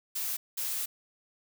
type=noise bursts at uneven times; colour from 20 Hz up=blue; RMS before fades=-33 dBFS; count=2; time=0.15-0.37 / 0.57-0.86 s; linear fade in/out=10 ms; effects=none